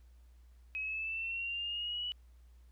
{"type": "linear sweep", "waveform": "sine", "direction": "up", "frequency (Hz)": [2540, 2960], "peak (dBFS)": -35, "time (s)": [0.75, 2.12], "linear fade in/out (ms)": 0, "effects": ["added 60 Hz sine -56 dBFS peak until 2.71 s", "pink hiss -75 dBFS RMS until 2.71 s"]}